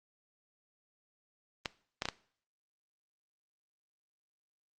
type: clicks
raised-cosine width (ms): 0.2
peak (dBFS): -15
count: 4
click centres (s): 1.658 / 2.021 / 2.055 / 2.087
effects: noise-tail reverb RT60 0.5 s tail -18 dB re dry + Opus 32 kbps